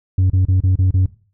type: tone bursts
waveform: sine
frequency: 93.3 Hz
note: F#2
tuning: 15 cents sharp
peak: -8 dBFS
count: 6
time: 0.18-1.06 s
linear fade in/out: 5 ms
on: 120 ms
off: 32 ms
effects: noise-tail reverb RT60 0.4 s tail -19 dB re dry + tanh soft clip ceiling -10 dBFS